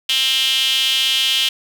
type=tone with high-pass filter; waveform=sawtooth; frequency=264.3 Hz; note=C4; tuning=18 cents sharp; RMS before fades=-17 dBFS; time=0.09-1.49 s; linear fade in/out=5 ms; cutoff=3100 Hz; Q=6.9; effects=none